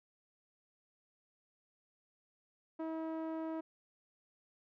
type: tone with low-pass filter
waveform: sawtooth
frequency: 321.4 Hz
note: E4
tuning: 44 cents flat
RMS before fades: -40 dBFS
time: 2.79-3.61 s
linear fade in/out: 10 ms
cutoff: 940 Hz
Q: 0.93
effects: none